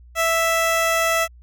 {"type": "tone", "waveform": "15% pulse", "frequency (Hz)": 659.3, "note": "E5", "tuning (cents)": 0, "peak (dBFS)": -11, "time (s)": [0.15, 1.28], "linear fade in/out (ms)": 50, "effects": ["added 60 Hz sine -43 dBFS peak until 1.42 s"]}